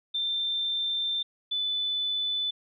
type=tone pair in turn; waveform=sine; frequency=3572 / 3498 Hz; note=A7 / A7; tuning=+25 / -11 cents; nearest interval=unison; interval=36 cents; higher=first; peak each=-26 dBFS; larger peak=neither; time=0.14-1.23 / 1.51-2.51 s; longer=first; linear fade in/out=10 ms; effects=none